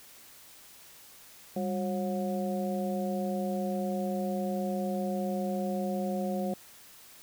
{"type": "harmonic tone with a mistuned harmonic", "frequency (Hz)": 181.5, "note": "F#3", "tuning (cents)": -33, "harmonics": [1, 2, 3, 4], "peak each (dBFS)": [-31, -38, -35, -38], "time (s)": [1.56, 6.54], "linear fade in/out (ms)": 5, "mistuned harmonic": 1, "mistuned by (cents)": 140, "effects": ["white hiss -53 dBFS RMS until 7.22 s"]}